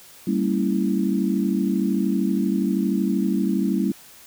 sine chord, G diminished seventh, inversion none, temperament equal with one note detuned, 196 / 228.8 / 277.2 / 329.6 Hz, G3 / Bb3 / Db4 / Fb4, 0 / -32 / 0 / 0 cents, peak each -22 / -25 / -26 / -26 dBFS, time 0.27-3.92 s, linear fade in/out 5 ms, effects white hiss -47 dBFS RMS until 4.26 s

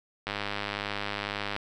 click train, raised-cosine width 0.3 ms, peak -15 dBFS, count 133, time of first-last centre 0.27-1.564 s, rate 102 Hz, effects none

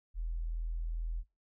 sine tone, 41.2 Hz, E1, in tune, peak -33 dBFS, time 0.14-1.24 s, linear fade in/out 50 ms, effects noise-tail reverb RT60 0.2 s tail -19 dB re dry

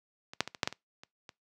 clicks, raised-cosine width 0.2 ms, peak -26 / -8 / -20 / -25 / -8 / -11 / -24 / -30 / -28 dBFS, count 9, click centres 0.335 / 0.406 / 0.476 / 0.548 / 0.632 / 0.675 / 0.726 / 1.035 / 1.292 s, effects noise-tail reverb RT60 0.2 s tail -23 dB re dry + high-pass 100 Hz 12 dB/octave

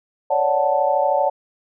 sine chord, D major seventh, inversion third, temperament equal, 554.4 / 587.3 / 740 / 880 Hz, C#5 / D5 / F#5 / A5, 0 / 0 / 0 / 0 cents, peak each -21 dBFS, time 0.3-1.3 s, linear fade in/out 10 ms, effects none

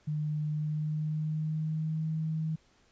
sine tone with pitch glide, 151.5 to 158.21 Hz, D#3 to D#3, -46 to +29 cents, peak -29 dBFS, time 0.07-2.56 s, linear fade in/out 10 ms, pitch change +75 cents, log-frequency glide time 0.48-2.06 s, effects pink hiss -66 dBFS RMS until 2.91 s + resampled to 16000 Hz

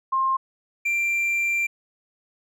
sine / triangle tone pair in turn, 1061 / 2365 Hz, C6 / D7, +24 / +12 cents, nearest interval octave + major second, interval 1388 cents, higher second, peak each -19 dBFS, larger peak neither, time 0.12-0.37 / 0.85-1.67 s, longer second, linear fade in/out 10 ms, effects none

